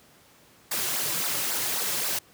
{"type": "noise with flanger", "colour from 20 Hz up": "white", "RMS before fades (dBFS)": -28, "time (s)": [0.71, 2.19], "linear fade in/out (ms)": 5, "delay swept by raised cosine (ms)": [0.3, 4.5], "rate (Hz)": 3.7, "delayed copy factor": -0.75, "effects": ["pink hiss -56 dBFS RMS until 2.33 s", "high-pass 100 Hz 12 dB/octave"]}